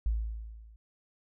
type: tone with level ramp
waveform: sine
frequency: 55 Hz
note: A1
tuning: in tune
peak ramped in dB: -24 to -52 dBFS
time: 0.06-0.76 s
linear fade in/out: 0 ms
effects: none